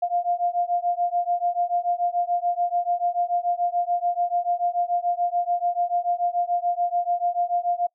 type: beating tone pair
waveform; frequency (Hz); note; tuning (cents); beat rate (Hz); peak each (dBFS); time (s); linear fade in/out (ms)
sine; 698.5 / 705.4; F5 / F5; 0 / +17; 6.9; -24; 0.02-7.87; 10
effects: noise-tail reverb RT60 0.1 s tail -26 dB re dry